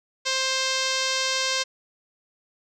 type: tone with low-pass filter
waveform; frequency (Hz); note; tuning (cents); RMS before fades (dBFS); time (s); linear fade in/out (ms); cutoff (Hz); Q
5% pulse; 526; C5; +9; -25; 0.25-1.64; 20; 6000; 1.4
effects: none